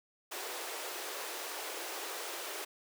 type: high-pass noise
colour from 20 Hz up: pink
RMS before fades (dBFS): -41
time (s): 0.31-2.65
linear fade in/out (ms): 10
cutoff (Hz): 350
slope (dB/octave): 48
effects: none